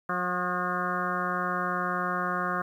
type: harmonic tone with a mistuned harmonic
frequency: 179.9 Hz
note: F#3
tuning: 48 cents flat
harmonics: 1 / 2 / 3 / 4 / 6 / 7 / 8 / 9 / 10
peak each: -35 / -38 / -38 / -36 / -33 / -32 / -34 / -38 / -43 dBFS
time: 0.09-2.62 s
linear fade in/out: 5 ms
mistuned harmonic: 7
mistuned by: -30 cents
effects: 10-bit